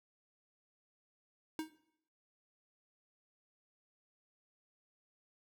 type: tone with exponential decay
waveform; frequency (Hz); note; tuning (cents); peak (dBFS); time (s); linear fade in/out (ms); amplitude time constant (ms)
square; 315.1; D#4; +22; -34; 1.59-1.75; 1; 34
effects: noise-tail reverb RT60 0.7 s tail -17 dB re dry